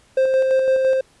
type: tone with tremolo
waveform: triangle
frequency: 526 Hz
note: C5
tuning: 9 cents sharp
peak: -11 dBFS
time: 0.17-1.01 s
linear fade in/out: 5 ms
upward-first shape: square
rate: 5.9 Hz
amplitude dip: 30%
effects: pink hiss -55 dBFS RMS until 1.2 s + resampled to 24000 Hz